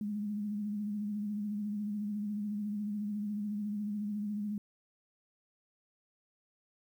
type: tone with vibrato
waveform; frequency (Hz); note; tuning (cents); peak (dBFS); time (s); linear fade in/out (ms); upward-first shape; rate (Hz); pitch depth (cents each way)
sine; 207.7; G#3; 0; -33; 0.01-4.58; 2; sine; 14; 42
effects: 11-bit